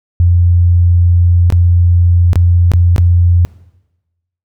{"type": "tone with dropouts", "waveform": "sine", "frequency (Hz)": 87.31, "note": "F2", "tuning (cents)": 0, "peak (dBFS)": -5, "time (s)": [0.2, 3.45], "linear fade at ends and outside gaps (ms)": 0, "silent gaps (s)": [[1.502, 1.524], [2.332, 2.357], [2.717, 2.736], [2.962, 2.981]], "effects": ["noise-tail reverb RT60 1.0 s tail -21 dB re dry"]}